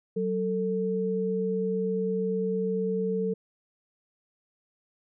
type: tone pair together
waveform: sine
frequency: 187.65 / 445.6 Hz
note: F#3 / A4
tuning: +25 / +22 cents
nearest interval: octave + minor third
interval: 1497 cents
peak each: -29 / -27 dBFS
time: 0.16-3.34 s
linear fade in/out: 10 ms
effects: none